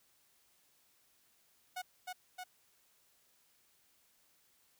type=tone with echo; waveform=sawtooth; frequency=733 Hz; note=F#5; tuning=16 cents flat; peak=-35 dBFS; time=1.76-1.82 s; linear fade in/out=10 ms; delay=310 ms; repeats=2; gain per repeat=-2 dB; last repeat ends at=2.44 s; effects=white hiss -71 dBFS RMS until 4.79 s